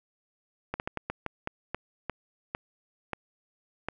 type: slowing click train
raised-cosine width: 0.5 ms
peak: -16 dBFS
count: 12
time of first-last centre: 0.74-3.886 s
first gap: 59 ms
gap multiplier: 1.29
effects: none